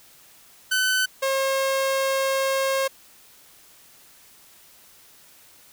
sawtooth tone pair in turn, 1514 / 538.1 Hz, F#6 / C5, +39 / +48 cents, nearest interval octave + tritone, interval 1791 cents, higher first, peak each -16 / -17 dBFS, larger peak first, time 0.71-1.06 / 1.22-2.88 s, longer second, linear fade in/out 10 ms, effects white hiss -52 dBFS RMS until 5.72 s

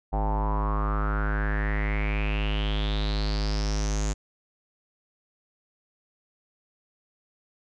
square tone with low-pass filter sweep, 52 Hz, G#1, 3 cents sharp, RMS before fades -26 dBFS, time 0.12-4.14 s, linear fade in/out 20 ms, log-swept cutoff 800 to 7000 Hz, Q 7.4, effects none

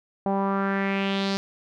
sawtooth tone with low-pass filter sweep, 196 Hz, G3, in tune, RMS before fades -25 dBFS, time 0.26-1.37 s, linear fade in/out 0 ms, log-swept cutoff 760 to 4900 Hz, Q 3.3, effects none

